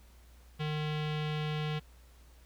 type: tone with low-pass filter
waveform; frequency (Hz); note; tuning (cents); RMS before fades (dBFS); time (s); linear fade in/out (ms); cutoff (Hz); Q
square; 152.2; D#3; -38; -34; 0.59-1.8; 20; 3200; 2.9
effects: added 60 Hz sine -55 dBFS peak until 2.45 s + pink hiss -64 dBFS RMS until 2.45 s